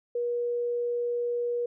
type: tone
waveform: sine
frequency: 480 Hz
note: B4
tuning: 49 cents flat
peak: -26 dBFS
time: 0.15-1.66 s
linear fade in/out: 5 ms
effects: none